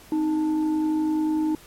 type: tone with frequency modulation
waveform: sine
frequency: 311.1 Hz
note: D#4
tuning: in tune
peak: -20 dBFS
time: 0.12-1.55 s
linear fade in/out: 2 ms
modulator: 571 Hz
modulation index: 0.35
effects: pink hiss -49 dBFS RMS until 1.66 s + MP3 64 kbps